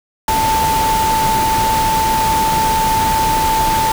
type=tone in noise; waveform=sine; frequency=885 Hz; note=A5; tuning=10 cents sharp; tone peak=-13 dBFS; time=0.28-3.92 s; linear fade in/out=2 ms; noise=pink; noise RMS=-20 dBFS; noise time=0.28-3.92 s; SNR=+4 dB; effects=none